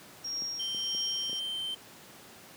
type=tone with tremolo; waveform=sine; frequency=5588 Hz; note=F8; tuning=in tune; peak=-31 dBFS; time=0.24-1.4 s; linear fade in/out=10 ms; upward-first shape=triangle; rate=1.6 Hz; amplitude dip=65%
type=clicks; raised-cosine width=2 ms; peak=-32 dBFS; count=5; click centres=0.421 / 0.747 / 0.949 / 1.296 / 1.33 s
type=tone with pitch glide; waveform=triangle; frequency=3136 to 3111 Hz; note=G7 to G7; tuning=0 to -14 cents; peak=-31 dBFS; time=0.59-1.75 s; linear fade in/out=10 ms; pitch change=-14 cents; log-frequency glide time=1.31-1.6 s
effects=pink hiss -51 dBFS RMS until 2.56 s + high-pass 150 Hz 12 dB/octave